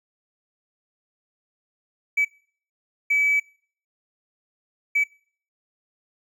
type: tone bursts at uneven times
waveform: triangle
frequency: 2292 Hz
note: D7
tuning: 43 cents flat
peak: -14 dBFS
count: 3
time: 2.17-2.25 / 3.1-3.4 / 4.95-5.04 s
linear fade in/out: 10 ms
effects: noise-tail reverb RT60 0.5 s tail -25 dB re dry + tanh soft clip ceiling -14 dBFS